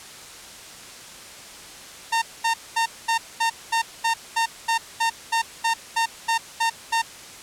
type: tone bursts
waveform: sawtooth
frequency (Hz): 913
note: A#5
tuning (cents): -36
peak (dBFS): -15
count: 16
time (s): 2.12-7.02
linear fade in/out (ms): 10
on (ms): 100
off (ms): 220
effects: white hiss -41 dBFS RMS until 7.42 s + low-pass 9000 Hz 12 dB/octave